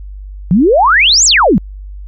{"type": "exponential two-way sweep", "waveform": "sine", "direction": "up then down", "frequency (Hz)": [162, 7902, 162], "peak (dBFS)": -5, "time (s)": [0.51, 1.58], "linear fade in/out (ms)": 0, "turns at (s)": 1.25, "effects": ["added 49 Hz sine -25 dBFS peak until 2.07 s"]}